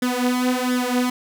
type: tone with flanger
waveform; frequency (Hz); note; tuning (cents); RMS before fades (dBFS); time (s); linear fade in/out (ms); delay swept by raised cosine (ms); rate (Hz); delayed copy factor
sawtooth; 250; B3; +21; -21; 0.02-1.1; 5; 0.57 to 4.97; 1.4; +0.8
effects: none